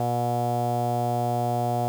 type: tone with low-pass filter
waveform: sawtooth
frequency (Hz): 120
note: B2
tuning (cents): -49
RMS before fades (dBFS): -25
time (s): 0-1.88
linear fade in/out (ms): 0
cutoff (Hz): 720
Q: 7.6
effects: 7-bit